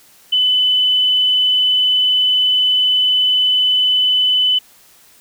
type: tone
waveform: sine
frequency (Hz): 3008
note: F#7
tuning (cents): +28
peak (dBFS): -11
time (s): 0.32-4.59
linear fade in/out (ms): 10
effects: white hiss -48 dBFS RMS until 5.2 s

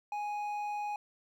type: tone with hard clipping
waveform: triangle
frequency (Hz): 830.6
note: G#5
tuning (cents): 0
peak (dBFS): -35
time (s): 0.12-0.96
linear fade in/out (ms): 2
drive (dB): 9
effects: none

